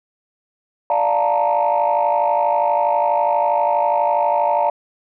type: chord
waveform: sine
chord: Bb major seventh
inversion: first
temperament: equal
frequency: 587.3 / 698.5 / 880 / 932.3 Hz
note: D5 / F5 / A5 / Bb5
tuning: 0 / 0 / 0 / 0 cents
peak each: -19 dBFS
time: 0.9-4.7 s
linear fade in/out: 2 ms
effects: tanh soft clip ceiling -8 dBFS